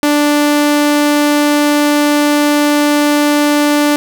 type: tone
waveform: sawtooth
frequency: 293.7 Hz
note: D4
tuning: in tune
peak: -5 dBFS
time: 0.03-3.96 s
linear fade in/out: 0 ms
effects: none